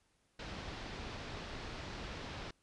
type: low-pass noise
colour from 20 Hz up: pink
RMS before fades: -45 dBFS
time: 0.39-2.51 s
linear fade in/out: 5 ms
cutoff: 5000 Hz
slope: 24 dB/octave
effects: pink hiss -75 dBFS RMS until 2.62 s + resampled to 24000 Hz